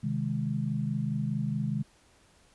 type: chord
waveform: sine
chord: Ab major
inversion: first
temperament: equal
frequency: 130.81 / 155.56 / 207.7 Hz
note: C3 / Eb3 / Ab3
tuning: 0 / 0 / 0 cents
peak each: -32 dBFS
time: 0.03-1.83 s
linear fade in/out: 10 ms
effects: pink hiss -62 dBFS RMS until 2.54 s + resampled to 24000 Hz